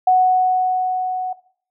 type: tone with level ramp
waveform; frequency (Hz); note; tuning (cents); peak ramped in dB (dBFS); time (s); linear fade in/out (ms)
sine; 740; F#5; 0; -9 to -21; 0.07-1.33; 5
effects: noise-tail reverb RT60 0.5 s tail -17 dB re dry